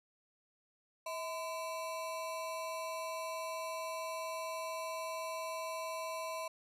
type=ring-modulated tone; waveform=square; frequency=830.6 Hz; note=G#5; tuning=in tune; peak=-36 dBFS; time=1.06-6.48 s; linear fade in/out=5 ms; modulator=187 Hz; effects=resampled to 32000 Hz